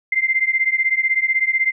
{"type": "beating tone pair", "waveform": "sine", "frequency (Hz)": [2081, 2097], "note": ["C7", "C7"], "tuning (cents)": [-10, 3], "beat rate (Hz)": 16, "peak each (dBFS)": [-18, -19], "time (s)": [0.12, 1.72], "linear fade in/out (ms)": 5, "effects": []}